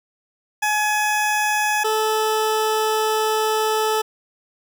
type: tone pair in turn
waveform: 20% pulse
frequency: 845 / 435.1 Hz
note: G#5 / A4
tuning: +30 / -19 cents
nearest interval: major seventh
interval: 1149 cents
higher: first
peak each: -13 dBFS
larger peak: neither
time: 0.62-1.84 / 1.84-4.02 s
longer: second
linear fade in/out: 10 ms
effects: none